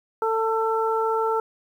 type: harmonic tone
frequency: 446.2 Hz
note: A4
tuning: 24 cents sharp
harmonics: 1 / 2 / 3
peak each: -23 / -25 / -27 dBFS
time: 0.22-1.4 s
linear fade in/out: 2 ms
effects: 9-bit